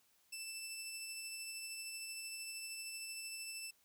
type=tone with tremolo; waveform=15% pulse; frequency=2652 Hz; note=E7; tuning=10 cents sharp; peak=-36 dBFS; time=0.32-3.71 s; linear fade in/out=10 ms; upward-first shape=sine; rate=13 Hz; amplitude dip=25%; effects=white hiss -73 dBFS RMS until 3.84 s